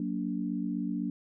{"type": "chord", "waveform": "sine", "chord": "Gb augmented", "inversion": "none", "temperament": "equal with one note detuned", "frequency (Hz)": [185, 233.1, 289], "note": ["Gb3", "Bb3", "D4"], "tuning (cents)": [0, 0, -28], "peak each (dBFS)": -34, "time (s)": [0, 1.1], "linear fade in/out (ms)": 2, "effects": []}